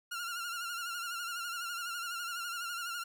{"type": "tone with vibrato", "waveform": "sawtooth", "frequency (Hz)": 1396.9, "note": "F6", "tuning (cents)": 0, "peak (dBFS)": -33, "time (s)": [0.11, 3.04], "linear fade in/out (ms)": 10, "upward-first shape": "sine", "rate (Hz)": 12, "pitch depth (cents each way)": 57, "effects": []}